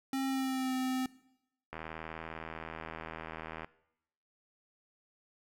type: tone with pitch glide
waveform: square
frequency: 267.7 to 258.4 Hz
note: C4 to C4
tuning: +40 to -21 cents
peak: -32 dBFS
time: 0.13-1.06 s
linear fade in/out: 2 ms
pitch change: -61 cents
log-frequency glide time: 0.28-0.73 s
type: click train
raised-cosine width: 0.5 ms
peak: -26 dBFS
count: 155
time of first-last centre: 1.73-3.645 s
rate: 80.4 Hz
effects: noise-tail reverb RT60 0.8 s tail -19 dB re dry